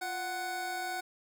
25% pulse tone pair together, 350.2 / 742 Hz, F4 / F#5, +5 / +5 cents, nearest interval octave + minor second, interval 1300 cents, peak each -40 / -31 dBFS, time 0.01-1.01 s, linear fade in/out 10 ms, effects none

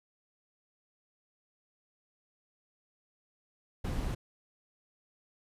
brown noise with amplitude modulation, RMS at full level -32 dBFS, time 3.84-4.15 s, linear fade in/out 10 ms, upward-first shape sine, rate 210 Hz, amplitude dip 35%, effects resampled to 32000 Hz

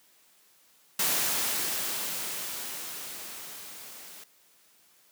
white noise with level ramp, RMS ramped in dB -26 to -47 dBFS, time 0.99-4.24 s, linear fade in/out 5 ms, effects white hiss -62 dBFS RMS until 5.11 s + high-pass 150 Hz 12 dB/octave

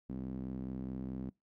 sawtooth tone with band-pass filter, 64.7 Hz, C2, 19 cents flat, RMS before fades -41 dBFS, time 0.09-1.3 s, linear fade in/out 10 ms, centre 230 Hz, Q 2.7, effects noise-tail reverb RT60 0.2 s tail -24 dB re dry

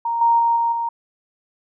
sine tone with level steps, 931 Hz, A#5, 2 cents flat, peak -19 / -12 / -14 / -16 / -20 dBFS, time 0.05-0.89 s, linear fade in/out 5 ms, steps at 0.21 / 0.39 / 0.56 / 0.72 s, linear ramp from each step 5 ms, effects none

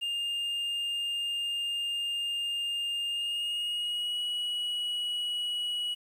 triangle tone with pitch glide, 2813 to 2919 Hz, F7 to F#7, +12 to -24 cents, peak -28 dBFS, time 0.01-5.95 s, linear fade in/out 20 ms, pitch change +64 cents, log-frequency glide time 3.07-4.2 s, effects 10-bit

